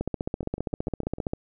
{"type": "two click trains", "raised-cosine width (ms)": 2, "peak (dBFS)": [-14, -24], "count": [21, 6], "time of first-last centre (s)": [[0.01, 1.335], [0.43, 1.184]], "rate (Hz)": [15.1, 6.63], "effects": []}